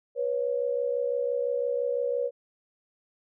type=tone pair together; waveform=sine; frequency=488.5 / 554.4 Hz; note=B4 / C#5; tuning=-19 / 0 cents; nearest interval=major second; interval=219 cents; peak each=-27 / -29 dBFS; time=0.15-2.31 s; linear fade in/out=50 ms; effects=none